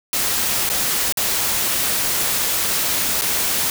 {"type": "noise with dropouts", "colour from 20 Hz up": "white", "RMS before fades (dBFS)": -20, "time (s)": [0.13, 3.7], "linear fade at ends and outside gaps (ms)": 1, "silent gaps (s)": [[0.691, 0.699], [1.124, 1.172], [3.212, 3.219]], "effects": []}